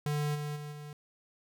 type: tone with level steps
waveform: square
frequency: 148 Hz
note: D3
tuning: 14 cents sharp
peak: -30 / -35 / -40 / -43 dBFS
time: 0.06-0.93 s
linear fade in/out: 2 ms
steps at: 0.34 / 0.55 / 0.71 s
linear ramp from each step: 20 ms
effects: none